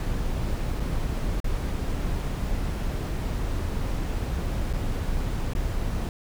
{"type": "noise with dropouts", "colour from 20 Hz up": "brown", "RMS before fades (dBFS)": -27, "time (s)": [0, 6.09], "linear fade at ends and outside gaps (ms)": 1, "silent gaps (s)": [[0.798, 0.802], [1.402, 1.443], [4.729, 4.735], [5.535, 5.551]], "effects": []}